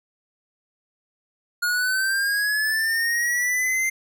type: linear sweep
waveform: square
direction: up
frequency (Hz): 1430 to 2093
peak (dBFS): -21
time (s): 1.62-3.9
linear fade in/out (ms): 10
effects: none